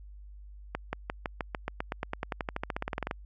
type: accelerating click train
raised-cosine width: 0.5 ms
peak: -16 dBFS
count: 26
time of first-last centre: 0.75-3.111 s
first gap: 180 ms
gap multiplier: 0.94
effects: added 50 Hz sine -45 dBFS peak until 3.25 s